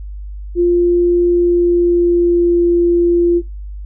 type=tone with pitch glide; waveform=sine; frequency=349.2 to 345.4 Hz; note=F4 to F4; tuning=0 to -19 cents; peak=-9 dBFS; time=0.55-3.42 s; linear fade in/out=50 ms; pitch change=-19 cents; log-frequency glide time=1.3-2.67 s; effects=noise-tail reverb RT60 0.3 s tail -26 dB re dry + added 50 Hz sine -25 dBFS peak until 3.85 s